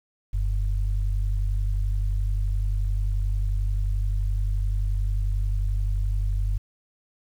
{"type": "tone pair together", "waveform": "sine", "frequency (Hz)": [45.97, 97.4], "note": ["F#1", "G2"], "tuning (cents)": [-10, -11], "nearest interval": "octave + minor second", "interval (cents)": 1299, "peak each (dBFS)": [-22, -29], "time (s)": [0.33, 6.58], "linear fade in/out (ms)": 10, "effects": ["9-bit"]}